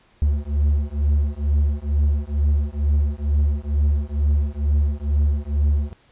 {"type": "beating tone pair", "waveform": "triangle", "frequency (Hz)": [71.8, 74], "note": ["D2", "D2"], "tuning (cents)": [-39, 14], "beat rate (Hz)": 2.2, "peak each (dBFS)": -18, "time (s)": [0.22, 5.93], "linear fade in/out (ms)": 0, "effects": ["pink hiss -57 dBFS RMS until 6.11 s", "resampled to 8000 Hz"]}